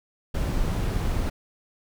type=noise; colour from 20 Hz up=brown; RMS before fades=-25 dBFS; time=0.34-1.3 s; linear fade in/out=10 ms; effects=none